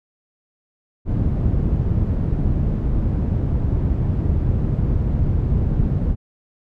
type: low-pass noise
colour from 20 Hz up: white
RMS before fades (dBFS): -19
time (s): 1.05-6.16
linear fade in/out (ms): 50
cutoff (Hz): 120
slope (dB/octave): 12
effects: none